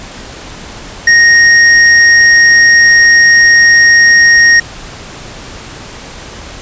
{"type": "tone", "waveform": "square", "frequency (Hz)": 1864.7, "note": "A#6", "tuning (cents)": 0, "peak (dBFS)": -3, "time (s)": [1.07, 4.6], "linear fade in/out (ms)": 5, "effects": ["pink hiss -28 dBFS RMS until 6.61 s", "resampled to 16000 Hz"]}